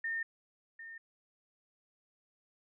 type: tone with echo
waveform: sine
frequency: 1821 Hz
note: A#6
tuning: 41 cents flat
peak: -33 dBFS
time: 0.04-0.23 s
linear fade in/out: 5 ms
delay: 750 ms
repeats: 1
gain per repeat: -12 dB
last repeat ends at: 0.98 s
effects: none